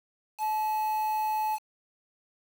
triangle tone with quantisation, 861 Hz, A5, 38 cents flat, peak -24 dBFS, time 0.38-1.59 s, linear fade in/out 50 ms, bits 7, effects none

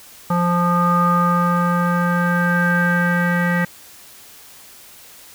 square tone with low-pass filter sweep, 174.61 Hz, F3, in tune, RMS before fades -17 dBFS, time 0.3-3.65 s, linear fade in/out 5 ms, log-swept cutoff 1100 to 1800 Hz, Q 8.8, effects white hiss -43 dBFS RMS until 5.34 s

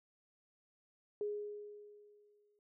sine tone with exponential decay, 415.3 Hz, G#4, in tune, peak -34 dBFS, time 1.21-2.59 s, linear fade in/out 1 ms, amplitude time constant 300 ms, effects none

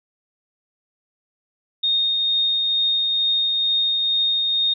sine tone with tremolo, 3694 Hz, A#7, 16 cents flat, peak -16 dBFS, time 1.83-4.74 s, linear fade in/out 10 ms, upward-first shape triangle, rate 2.2 Hz, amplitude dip 25%, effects none

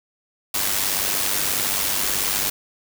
white noise with amplitude modulation, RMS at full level -20 dBFS, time 0.54-2.5 s, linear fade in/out 5 ms, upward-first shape sine, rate 98.5 Hz, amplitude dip 55%, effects none

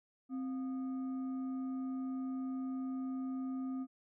sine tone with frequency modulation, 261.6 Hz, C4, in tune, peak -36 dBFS, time 0.29-3.87 s, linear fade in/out 50 ms, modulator 969 Hz, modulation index 0.21, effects none

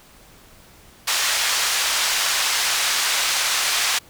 white band-pass noise, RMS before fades -21 dBFS, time 1.07-3.99 s, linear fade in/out 10 ms, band 890 to 6200 Hz, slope 12 dB/octave, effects pink hiss -49 dBFS RMS until 4.09 s

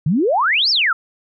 sine exponential two-way sweep, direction up then down, 136.2 to 5588 to 1255 Hz, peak -13 dBFS, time 0.06-0.93 s, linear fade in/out 5 ms, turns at 0.7 s, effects none

